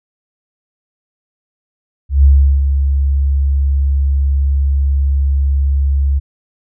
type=tone with ADSR envelope; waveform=sine; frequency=69.2 Hz; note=C#2; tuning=2 cents flat; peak=-3 dBFS; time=2.09-6.2 s; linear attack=150 ms; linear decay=370 ms; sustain=-7 dB; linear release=22 ms; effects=none